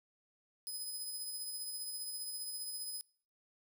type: tone with tremolo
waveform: 10% pulse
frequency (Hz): 5030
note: D#8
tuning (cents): +18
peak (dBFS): -33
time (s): 0.67-3.01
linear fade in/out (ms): 0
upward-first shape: triangle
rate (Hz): 15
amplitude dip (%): 40
effects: noise-tail reverb RT60 0.5 s tail -24 dB re dry